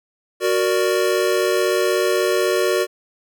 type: chord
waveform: square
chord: Gb augmented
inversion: none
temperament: equal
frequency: 370 / 466.2 / 587.3 Hz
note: Gb4 / Bb4 / D5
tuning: 0 / 0 / 0 cents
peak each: -20 / -22 / -23 dBFS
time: 0.4-2.87 s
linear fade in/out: 50 ms
effects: none